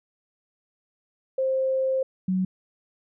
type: tone pair in turn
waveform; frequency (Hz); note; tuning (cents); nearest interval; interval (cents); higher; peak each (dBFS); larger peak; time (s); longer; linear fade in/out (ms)
sine; 527 / 186.32; C5 / F#3; +12 / +12; octave + tritone; 1800; first; -21; neither; 1.38-2.03 / 2.28-2.45; first; 5
effects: none